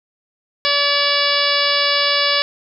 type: harmonic tone with a mistuned harmonic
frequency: 573 Hz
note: D5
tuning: 43 cents flat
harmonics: 1 / 2 / 3 / 4 / 5 / 6 / 7 / 8 / 9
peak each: -23 / -23 / -23 / -23 / -23 / -23 / -23 / -23 / -23 dBFS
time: 0.65-2.42 s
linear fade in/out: 0 ms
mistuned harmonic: 7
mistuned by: -18 cents
effects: none